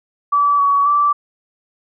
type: tone with pitch steps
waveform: sine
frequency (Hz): 1152 / 1129 / 1164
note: D6 / C#6 / D6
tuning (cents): -34 / +31 / -16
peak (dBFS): -11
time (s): 0.32-1.13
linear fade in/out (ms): 10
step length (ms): 270
effects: none